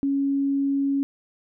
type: tone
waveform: sine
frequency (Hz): 277.2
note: C#4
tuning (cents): 0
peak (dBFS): -20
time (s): 0.03-1.03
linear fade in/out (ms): 0
effects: none